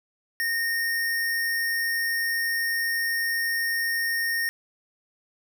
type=tone with sample-and-hold; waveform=sine; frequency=1844 Hz; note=A#6; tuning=19 cents flat; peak=-23 dBFS; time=0.4-4.49 s; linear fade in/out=0 ms; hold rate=7350 Hz; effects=none